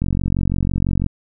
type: click train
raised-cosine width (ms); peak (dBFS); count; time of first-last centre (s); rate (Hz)
5; -7; 49; 0.02-1.063; 46
effects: none